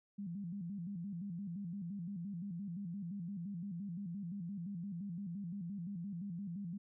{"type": "tone with vibrato", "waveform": "sine", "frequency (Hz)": 185, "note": "F#3", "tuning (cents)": 0, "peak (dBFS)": -40, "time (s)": [0.18, 6.78], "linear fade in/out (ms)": 10, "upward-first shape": "square", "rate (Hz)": 5.8, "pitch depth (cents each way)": 150, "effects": []}